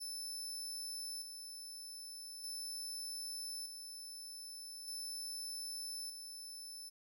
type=tone with tremolo; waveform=25% pulse; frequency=5274 Hz; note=E8; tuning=in tune; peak=-37 dBFS; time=0-6.9 s; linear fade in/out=20 ms; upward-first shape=square; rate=0.41 Hz; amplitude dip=45%; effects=none